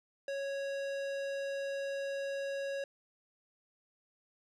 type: tone with tanh clipping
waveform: sine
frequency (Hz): 553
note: C#5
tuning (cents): -4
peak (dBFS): -37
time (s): 0.28-2.84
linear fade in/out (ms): 2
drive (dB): 18
effects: none